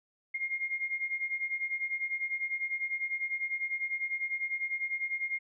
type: beating tone pair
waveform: sine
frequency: 2122 / 2132 Hz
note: C7 / C7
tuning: +24 / +32 cents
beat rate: 10 Hz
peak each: -36 / -33 dBFS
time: 0.34-5.39 s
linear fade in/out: 10 ms
effects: none